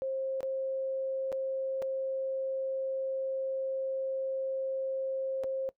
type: tone with dropouts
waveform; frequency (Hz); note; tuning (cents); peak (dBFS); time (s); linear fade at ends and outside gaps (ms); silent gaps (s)
sine; 532; C5; +29; -30; 0.02-5.69; 0; 0.406-0.43 / 1.319-1.326 / 1.82-1.824 / 5.436-5.442
effects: noise-tail reverb RT60 0.1 s tail -20 dB re dry